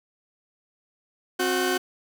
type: tone cluster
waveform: sawtooth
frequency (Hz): 264.7 / 365.1 / 1528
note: C4 / F#4 / G6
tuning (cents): +20 / -23 / -45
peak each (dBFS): -26 / -20 / -25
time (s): 1.39-1.78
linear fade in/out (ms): 10
effects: none